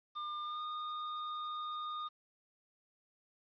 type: tone with pitch glide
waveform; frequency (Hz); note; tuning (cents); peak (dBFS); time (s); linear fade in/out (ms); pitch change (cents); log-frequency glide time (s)
square; 1200 to 1225.2; D6 to D#6; +37 to -27; -39; 0.15-2.09; 20; +36; 0.42-0.61
effects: resampled to 11025 Hz + 11-bit